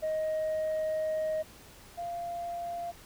sine tone pair in turn, 626 / 691.8 Hz, D#5 / F5, +10 / -17 cents, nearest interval major second, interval 173 cents, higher second, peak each -26 / -33 dBFS, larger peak first, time 0.02-1.43 / 1.97-2.92 s, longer first, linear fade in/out 20 ms, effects tanh soft clip ceiling -27 dBFS + pink hiss -53 dBFS RMS until 3.05 s

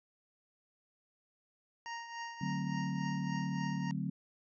25% pulse tone with tremolo, 932.3 Hz, A#5, in tune, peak -35 dBFS, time 1.86-3.91 s, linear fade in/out 0 ms, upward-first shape triangle, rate 3.5 Hz, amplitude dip 65%
sine chord, D dominant seventh, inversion none, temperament equal, 146.83 / 185 / 220 / 261.6 Hz, D3 / F#3 / A3 / C4, 0 / 0 / 0 / 0 cents, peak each -38 / -37 / -42 / -42 dBFS, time 2.41-4.1 s, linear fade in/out 5 ms
effects resampled to 16000 Hz

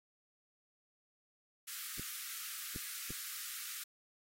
white high-pass noise, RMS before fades -44 dBFS, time 1.67-3.84 s, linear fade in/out 10 ms, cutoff 1200 Hz, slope 96 dB/octave
clicks, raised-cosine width 3 ms, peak -33 dBFS, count 3, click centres 1.996 / 2.761 / 3.106 s
effects AAC 48 kbps

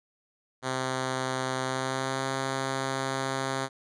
5% pulse tone with pitch glide, 130.5 to 133.7 Hz, C3 to C3, -4 to +38 cents, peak -17 dBFS, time 0.62-3.69 s, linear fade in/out 50 ms, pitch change +42 cents, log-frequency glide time 1.63-2.27 s, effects resampled to 22050 Hz

